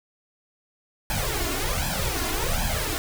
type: noise with flanger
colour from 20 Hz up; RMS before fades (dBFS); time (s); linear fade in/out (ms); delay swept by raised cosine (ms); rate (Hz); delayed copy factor
pink; -26; 1.1-2.98; 0; 1.2 to 2.9; 1.3; +0.9
effects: none